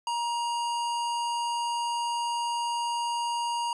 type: tone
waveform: square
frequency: 945 Hz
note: A#5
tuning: 23 cents sharp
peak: -28 dBFS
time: 0.07-3.73 s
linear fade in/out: 2 ms
effects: resampled to 24000 Hz